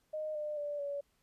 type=tone with pitch steps; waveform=sine; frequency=617 / 600.5 / 584.4 / 568.7 Hz; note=D#5 / D5 / D5 / C#5; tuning=-15 / +38 / -9 / +44 cents; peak=-35 dBFS; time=0.13-1.01 s; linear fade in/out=10 ms; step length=220 ms; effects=pink hiss -75 dBFS RMS until 1.22 s + resampled to 32000 Hz